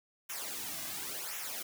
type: noise with flanger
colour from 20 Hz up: white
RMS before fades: -40 dBFS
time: 0.29-1.63 s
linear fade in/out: 10 ms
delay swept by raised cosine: 0.22 to 2.22 ms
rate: 0.93 Hz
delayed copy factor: -0.75
effects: none